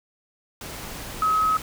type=tone in noise; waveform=sine; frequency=1277 Hz; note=D#6; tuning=45 cents sharp; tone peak=-18 dBFS; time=1.22-1.57 s; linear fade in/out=2 ms; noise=pink; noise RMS=-36 dBFS; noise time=0.61-1.62 s; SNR=+15 dB; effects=none